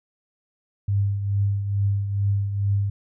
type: tone with tremolo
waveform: sine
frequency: 100.2 Hz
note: G2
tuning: 38 cents sharp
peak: -17 dBFS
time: 0.88-2.9 s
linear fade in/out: 5 ms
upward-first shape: triangle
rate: 2.3 Hz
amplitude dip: 60%
effects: none